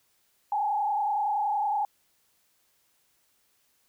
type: tone with frequency modulation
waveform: sine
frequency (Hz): 830.6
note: G#5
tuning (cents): 0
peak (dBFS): -24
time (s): 0.52-1.85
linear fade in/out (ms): 2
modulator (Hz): 30.7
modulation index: 1.2
effects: white hiss -69 dBFS RMS until 3.88 s